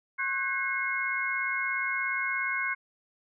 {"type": "tone cluster", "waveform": "sine", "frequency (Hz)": [1080, 1500, 1617, 2160], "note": ["C#6", "F#6", "G#6", "C#7"], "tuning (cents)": [-45, 23, -47, -45], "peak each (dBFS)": [-35, -33, -36, -30], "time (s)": [0.18, 2.75], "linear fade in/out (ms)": 20, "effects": []}